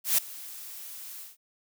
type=noise with ADSR envelope; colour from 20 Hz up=blue; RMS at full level=-21 dBFS; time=0.04-1.37 s; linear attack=140 ms; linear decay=7 ms; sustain=-21 dB; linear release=160 ms; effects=none